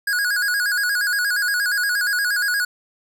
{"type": "tone with vibrato", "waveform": "square", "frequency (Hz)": 1550, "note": "G6", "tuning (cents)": -20, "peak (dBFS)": -19, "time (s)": [0.07, 2.65], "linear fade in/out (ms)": 5, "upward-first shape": "square", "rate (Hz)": 8.5, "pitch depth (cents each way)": 99, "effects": []}